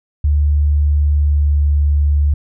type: tone with pitch glide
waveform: sine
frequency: 73.42 to 72.87 Hz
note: D2 to D2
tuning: 0 to -13 cents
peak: -10 dBFS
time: 0.24-2.34 s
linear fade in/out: 5 ms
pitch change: -13 cents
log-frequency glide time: 1.13-1.56 s
effects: none